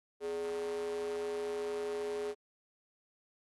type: tone with high-pass filter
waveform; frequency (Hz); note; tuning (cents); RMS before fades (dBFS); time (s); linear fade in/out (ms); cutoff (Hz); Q
square; 83.5; E2; +23; -37; 0.2-2.35; 50; 430; 7
effects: AAC 32 kbps